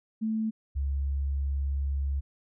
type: tone pair in turn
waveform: sine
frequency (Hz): 220 / 69.3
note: A3 / C#2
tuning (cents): 0 / 0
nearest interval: octave + minor sixth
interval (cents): 2000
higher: first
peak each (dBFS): -26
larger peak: neither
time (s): 0.21-0.51 / 0.75-2.21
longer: second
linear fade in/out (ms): 20
effects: none